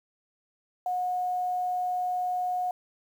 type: tone with quantisation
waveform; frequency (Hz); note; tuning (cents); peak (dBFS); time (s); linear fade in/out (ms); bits
sine; 726; F#5; -33; -26; 0.86-2.71; 2; 9
effects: none